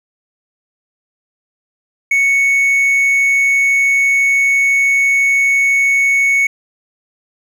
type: tone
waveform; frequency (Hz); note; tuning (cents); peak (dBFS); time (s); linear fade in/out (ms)
triangle; 2217; C#7; 0; -8; 2.11-6.47; 5
effects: none